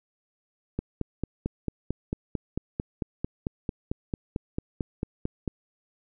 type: click train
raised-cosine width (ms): 3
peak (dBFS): -15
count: 22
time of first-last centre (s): 0.79-5.477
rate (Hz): 4.48
effects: none